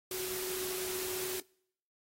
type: tone in noise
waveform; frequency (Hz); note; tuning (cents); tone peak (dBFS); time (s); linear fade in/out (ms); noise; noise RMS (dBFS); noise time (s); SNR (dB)
sine; 370.9; F#4; +4; -38; 0.11-1.4; 2; white; -39; 0.11-1.4; -2
effects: noise-tail reverb RT60 0.7 s tail -26 dB re dry + AAC 48 kbps